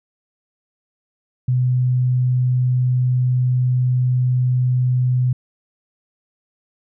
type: tone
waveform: sine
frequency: 126 Hz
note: B2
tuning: 35 cents sharp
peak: -14 dBFS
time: 1.48-5.33 s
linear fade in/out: 5 ms
effects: none